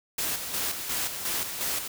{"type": "noise with tremolo", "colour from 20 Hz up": "white", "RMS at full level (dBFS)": -29, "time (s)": [0.18, 1.88], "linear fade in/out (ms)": 5, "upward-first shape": "square", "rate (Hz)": 2.8, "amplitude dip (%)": 50, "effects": []}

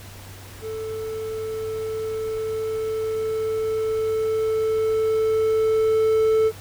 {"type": "tone with level ramp", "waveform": "triangle", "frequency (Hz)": 440, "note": "A4", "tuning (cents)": 0, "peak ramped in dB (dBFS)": [-26, -13], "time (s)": [0.61, 6.52], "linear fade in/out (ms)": 50, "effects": ["added 97 Hz sine -41 dBFS peak until 6.6 s", "pink hiss -43 dBFS RMS until 6.6 s"]}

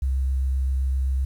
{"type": "tone with vibrato", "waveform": "sine", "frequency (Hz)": 66.1, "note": "C2", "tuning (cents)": 18, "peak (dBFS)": -20, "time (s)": [0.02, 1.25], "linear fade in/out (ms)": 5, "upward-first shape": "triangle", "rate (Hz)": 7.7, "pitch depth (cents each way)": 15, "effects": ["9-bit"]}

